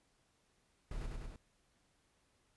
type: noise with echo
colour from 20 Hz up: brown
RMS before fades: -42 dBFS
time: 0.91-1.06 s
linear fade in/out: 2 ms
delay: 100 ms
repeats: 3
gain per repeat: -2 dB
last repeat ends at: 1.36 s
effects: pink hiss -75 dBFS RMS until 2.56 s + resampled to 24000 Hz